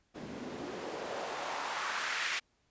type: noise with band-pass filter sweep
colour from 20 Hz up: white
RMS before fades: -38 dBFS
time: 0.14-2.4 s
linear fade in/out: 20 ms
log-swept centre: 200 to 2100 Hz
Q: 1.5
effects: pink hiss -74 dBFS RMS until 2.7 s + resampled to 16000 Hz